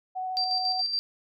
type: tone with vibrato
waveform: sine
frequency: 745 Hz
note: F#5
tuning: 12 cents sharp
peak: -29 dBFS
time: 0.15-0.82 s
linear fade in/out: 20 ms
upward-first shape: sine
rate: 13 Hz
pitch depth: 8 cents each way
type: tone with tremolo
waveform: sine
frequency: 4699 Hz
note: D8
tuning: in tune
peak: -24 dBFS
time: 0.37-0.99 s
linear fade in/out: 0 ms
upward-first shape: square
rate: 7.1 Hz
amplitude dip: 45%
effects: none